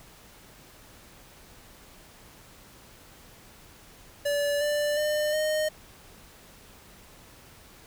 square tone with pitch steps, 577 / 589.8 / 602.9 / 616.3 Hz, D5 / D5 / D5 / D#5, -31 / +7 / +45 / -17 cents, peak -25 dBFS, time 4.25-5.69 s, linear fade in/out 10 ms, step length 360 ms, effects pink hiss -52 dBFS RMS until 7.86 s

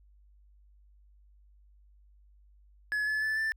triangle tone with pitch steps, 1700 / 1722.7 / 1745.8 / 1769.1 Hz, G#6 / A6 / A6 / A6, +40 / -37 / -14 / +9 cents, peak -26 dBFS, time 2.92-3.52 s, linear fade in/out 0 ms, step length 150 ms, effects added 50 Hz sine -57 dBFS peak until 3.56 s

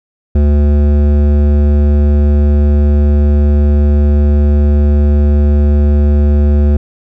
sine tone with hard clipping, 72.9 Hz, D2, 12 cents flat, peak -8 dBFS, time 0.35-6.77 s, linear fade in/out 5 ms, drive 13 dB, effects none

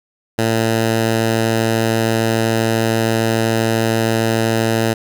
10% pulse tone, 113 Hz, A2, 47 cents sharp, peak -6 dBFS, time 0.38-4.94 s, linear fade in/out 10 ms, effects none

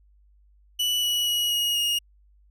40% pulse tone with pitch steps, 2960 / 2934 / 2909 / 2884 / 2859 Hz, F#7 / F#7 / F#7 / F#7 / F7, 0 / -15 / -30 / -45 / +40 cents, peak -21 dBFS, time 0.79-1.99 s, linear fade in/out 10 ms, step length 240 ms, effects added 50 Hz sine -55 dBFS peak until 2.5 s

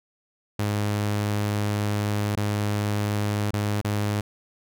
sawtooth tone with dropouts, 103.8 Hz, G#2, in tune, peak -19 dBFS, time 0.59-4.21 s, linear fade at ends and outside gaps 5 ms, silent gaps 2.355-2.372 / 3.508-3.534 / 3.814-3.846 s, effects none

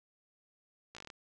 slowing click train, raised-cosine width 0.2 ms, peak -30 dBFS, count 8, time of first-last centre 0.95-1.102 s, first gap 16 ms, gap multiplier 1.1, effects resampled to 24000 Hz + 10-bit

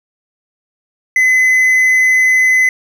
triangle tone, 2028 Hz, B6, 45 cents sharp, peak -6 dBFS, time 1.16-2.69 s, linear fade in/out 2 ms, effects none

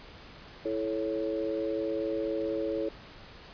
sine chord, A major, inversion second, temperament equal with one note detuned, 329.6 / 433.9 / 554.4 Hz, E4 / A4 / C#5, 0 / -24 / 0 cents, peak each -33 dBFS, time 0.65-2.89 s, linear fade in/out 5 ms, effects pink hiss -49 dBFS RMS until 3.53 s + resampled to 11025 Hz

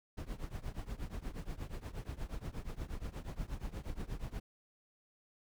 brown noise with tremolo, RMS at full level -38 dBFS, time 0.17-4.4 s, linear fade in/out 10 ms, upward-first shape triangle, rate 8.4 Hz, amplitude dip 95%, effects none

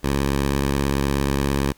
10% pulse tone with vibrato, 69.3 Hz, C#2, in tune, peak -11 dBFS, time 0.03-1.73 s, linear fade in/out 20 ms, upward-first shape triangle, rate 17 Hz, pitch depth 67 cents each way, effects pink hiss -55 dBFS RMS until 1.77 s

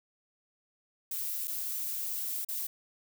violet noise with dropouts, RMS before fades -35 dBFS, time 1.11-2.67 s, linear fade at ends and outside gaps 5 ms, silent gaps 1.474-1.478 / 2.448-2.486 s, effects none

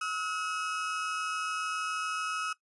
35% pulse tone pair together, 1282.9 / 1450 Hz, E6 / F#6, -47 / -35 cents, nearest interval major second, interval 212 cents, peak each -31 / -37 dBFS, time 0.01-2.53 s, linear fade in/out 5 ms, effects noise-tail reverb RT60 0.1 s tail -18 dB re dry + resampled to 24000 Hz

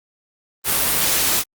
white noise, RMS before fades -18 dBFS, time 0.64-1.44 s, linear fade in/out 50 ms, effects Opus 32 kbps

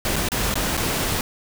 pink noise with dropouts, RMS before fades -23 dBFS, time 0.05-1.21 s, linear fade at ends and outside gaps 1 ms, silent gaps 0.159-0.163 / 0.287-0.318 / 0.541-0.555 / 0.769-0.775 s, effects none

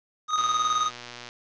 square tone with tremolo, 1246 Hz, D#6, 2 cents sharp, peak -21 dBFS, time 0.28-0.91 s, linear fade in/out 50 ms, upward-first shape square, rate 19 Hz, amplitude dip 45%
click train, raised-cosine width 0.2 ms, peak -22 dBFS, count 111, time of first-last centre 0.38-1.289 s, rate 121 Hz
effects resampled to 16000 Hz + 9-bit

